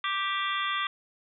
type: harmonic tone with a mistuned harmonic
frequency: 392 Hz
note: G4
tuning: in tune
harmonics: 3 / 4 / 5 / 6 / 7 / 8 / 9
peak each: -30 / -37 / -34 / -39 / -39 / -37 / -36 dBFS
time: 0.04-0.87 s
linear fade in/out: 2 ms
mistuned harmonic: 8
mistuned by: +62 cents
effects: none